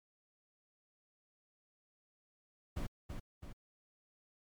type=noise with echo; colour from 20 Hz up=brown; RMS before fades=-38 dBFS; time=2.76-2.87 s; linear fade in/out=10 ms; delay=330 ms; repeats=2; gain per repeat=-5 dB; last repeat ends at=3.53 s; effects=MP3 96 kbps